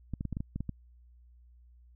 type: clicks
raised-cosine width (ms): 5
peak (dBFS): -22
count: 9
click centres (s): 0.137 / 0.209 / 0.253 / 0.327 / 0.369 / 0.405 / 0.56 / 0.606 / 0.693
effects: added 60 Hz sine -55 dBFS peak until 1.95 s